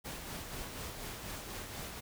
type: noise with tremolo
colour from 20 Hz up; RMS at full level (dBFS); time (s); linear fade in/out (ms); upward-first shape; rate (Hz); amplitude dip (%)
pink; -42; 0.04-2.01; 20; sine; 4.1; 35
effects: none